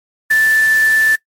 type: tone in noise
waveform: sine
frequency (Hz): 1760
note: A6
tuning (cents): 0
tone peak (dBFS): -9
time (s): 0.3-1.16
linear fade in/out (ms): 10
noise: white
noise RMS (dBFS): -27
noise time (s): 0.3-1.16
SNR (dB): +15
effects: noise-tail reverb RT60 0.1 s tail -20 dB re dry + MP3 64 kbps